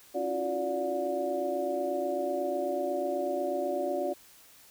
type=tone cluster; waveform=sine; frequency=276.4 / 334.4 / 362.5 / 581 / 721 Hz; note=C#4 / E4 / F#4 / D5 / F#5; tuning=-5 / +25 / -35 / -19 / -45 cents; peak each=-38 / -39 / -34 / -31 / -36 dBFS; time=0.14-4.14 s; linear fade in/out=20 ms; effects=white hiss -56 dBFS RMS until 4.7 s